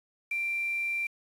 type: tone with quantisation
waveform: sine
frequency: 2360 Hz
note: D7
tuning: 8 cents sharp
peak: -28 dBFS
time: 0.31-1.07 s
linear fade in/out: 5 ms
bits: 8
effects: resampled to 32000 Hz